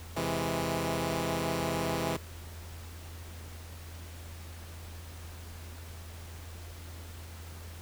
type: chord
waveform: 10% pulse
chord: C augmented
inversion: none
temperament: equal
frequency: 130.81 / 164.81 / 207.7 Hz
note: C3 / E3 / G#3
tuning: 0 / 0 / 0 cents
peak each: -27 / -24 / -28 dBFS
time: 0.16-2.17 s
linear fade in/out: 10 ms
effects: added 83 Hz sine -43 dBFS peak until 7.81 s + pink hiss -50 dBFS RMS until 7.81 s